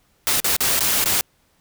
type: noise with dropouts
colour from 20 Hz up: white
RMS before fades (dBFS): -19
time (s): 0.27-1.21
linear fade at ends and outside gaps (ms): 0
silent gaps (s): 0.401-0.444 / 0.565-0.606 / 0.793-0.807 / 1.041-1.058
effects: pink hiss -62 dBFS RMS until 1.6 s